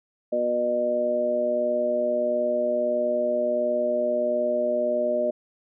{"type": "harmonic tone", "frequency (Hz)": 121.5, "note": "B2", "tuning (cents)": -28, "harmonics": [2, 3, 4, 5], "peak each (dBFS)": [-32, -32, -32, -22], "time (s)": [0.32, 5.31], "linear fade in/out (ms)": 10, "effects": []}